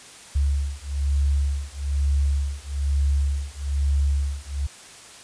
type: beating tone pair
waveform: sine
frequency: 69.9 / 71 Hz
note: C#2 / C#2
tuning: +15 / +42 cents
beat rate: 1.1 Hz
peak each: -23 dBFS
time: 0.35-4.67 s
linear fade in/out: 10 ms
effects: white hiss -44 dBFS RMS until 5.23 s + resampled to 22050 Hz